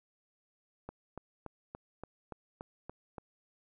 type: click train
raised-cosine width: 1 ms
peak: -28 dBFS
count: 9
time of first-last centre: 0.89-3.182 s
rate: 3.49 Hz
effects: none